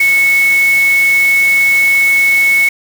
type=tone in noise; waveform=sine; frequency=2205 Hz; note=C#7; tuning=10 cents flat; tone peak=-7 dBFS; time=0-2.69 s; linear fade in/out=5 ms; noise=white; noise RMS=-24 dBFS; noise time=0-2.69 s; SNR=+14 dB; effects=none